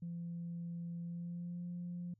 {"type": "tone with pitch glide", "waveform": "sine", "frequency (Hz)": [170.6, 175.29], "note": ["F3", "F3"], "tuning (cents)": [-40, 7], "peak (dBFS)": -39, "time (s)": [0.02, 2.14], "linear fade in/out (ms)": 5, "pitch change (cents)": 47, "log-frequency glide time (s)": [1.02, 1.65], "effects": ["tanh soft clip ceiling -36 dBFS", "added 108 Hz sine -70 dBFS peak until 2.19 s"]}